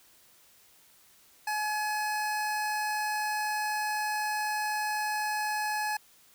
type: tone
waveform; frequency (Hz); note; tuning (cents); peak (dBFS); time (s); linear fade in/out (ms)
25% pulse; 848; G#5; +36; -25; 1.47-5.97; 5
effects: white hiss -60 dBFS RMS until 6.34 s

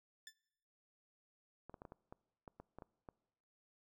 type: tone with exponential decay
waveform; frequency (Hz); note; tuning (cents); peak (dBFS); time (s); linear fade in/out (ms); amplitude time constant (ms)
15% pulse; 1760; A6; 0; -40; 0.27-0.35; 2; 16
type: clicks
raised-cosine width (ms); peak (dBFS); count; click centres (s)
1; -37; 11; 1.696 / 1.742 / 1.819 / 1.852 / 1.921 / 2.125 / 2.478 / 2.6 / 2.786 / 2.822 / 3.088
effects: noise-tail reverb RT60 1.0 s tail -24 dB re dry

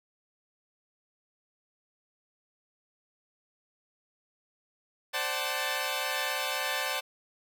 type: chord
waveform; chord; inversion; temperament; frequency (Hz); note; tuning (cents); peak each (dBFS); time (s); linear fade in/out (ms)
10% pulse; D dominant seventh; third; equal with one note detuned; 523.3 / 587.3 / 755.5 / 880; C5 / D5 / F#5 / A5; 0 / 0 / +36 / 0; -27; 5.13-7.01; 20
effects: none

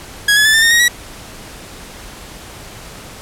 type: tone with pitch steps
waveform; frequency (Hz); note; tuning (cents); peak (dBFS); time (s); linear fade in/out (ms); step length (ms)
sawtooth; 1661.2 / 1703 / 1745.8 / 1789.7 / 1834.7 / 1880.9 / 1928.2; G#6 / G#6 / A6 / A6 / A#6 / A#6 / B6; 0 / +43 / -14 / +29 / -28 / +15 / -42; -5; 0.28-0.882; 5; 86
effects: pink hiss -34 dBFS RMS until 3.21 s + low-pass 12000 Hz 12 dB/octave

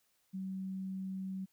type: tone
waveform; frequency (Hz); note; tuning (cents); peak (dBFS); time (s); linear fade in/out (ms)
sine; 190; F#3; +46; -37; 0.33-1.46; 20
effects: white hiss -75 dBFS RMS until 1.52 s

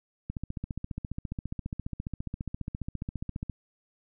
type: click train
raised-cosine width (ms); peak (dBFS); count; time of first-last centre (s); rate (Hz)
5; -21; 48; 0.3-3.497; 14.7
effects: none

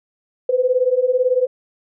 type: beating tone pair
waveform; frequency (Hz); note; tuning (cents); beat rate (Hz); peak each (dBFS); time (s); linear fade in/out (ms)
sine; 493.9 / 511.9; B4 / C5; 0 / -38; 18; -18 / -16; 0.49-1.47; 5
effects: none

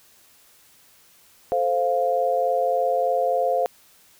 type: chord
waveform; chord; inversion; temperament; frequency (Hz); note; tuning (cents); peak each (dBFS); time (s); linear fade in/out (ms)
sine; F major; first; equal; 440 / 523.3 / 698.5; A4 / C5 / F5; 0 / 0 / 0; -28 / -22 / -22; 1.52-3.66; 0
effects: white hiss -55 dBFS RMS until 4.19 s

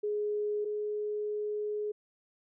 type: tone pair in turn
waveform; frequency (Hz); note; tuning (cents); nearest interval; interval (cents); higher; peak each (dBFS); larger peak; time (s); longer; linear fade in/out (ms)
sine; 417.9 / 419.9; G#4 / G#4; +11 / +19; unison; 8; second; -29 / -31; first; 0.03-0.65 / 0.65-1.92; second; 10
effects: none

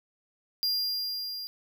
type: tone with level ramp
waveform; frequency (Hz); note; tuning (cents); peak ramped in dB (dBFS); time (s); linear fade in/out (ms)
square; 4800; D8; +37; -25 to -36; 0.63-1.47; 0
effects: none

